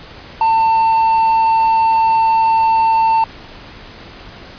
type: tone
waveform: triangle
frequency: 897 Hz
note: A5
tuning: 33 cents sharp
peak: -8 dBFS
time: 0.41-3.24 s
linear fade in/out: 2 ms
effects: pink hiss -36 dBFS RMS until 4.58 s + resampled to 11025 Hz